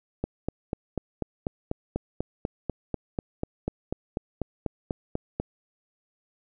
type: click train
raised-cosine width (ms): 2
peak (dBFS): -14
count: 22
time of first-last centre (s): 0.24-5.4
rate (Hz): 4.07
effects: none